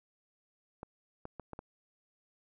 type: clicks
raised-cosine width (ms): 1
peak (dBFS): -28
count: 5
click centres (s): 0.831 / 1.254 / 1.397 / 1.533 / 1.591
effects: none